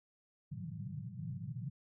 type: band-pass noise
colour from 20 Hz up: pink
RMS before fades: -43 dBFS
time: 0.51-1.7 s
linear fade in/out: 10 ms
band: 100 to 190 Hz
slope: 96 dB/octave
effects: none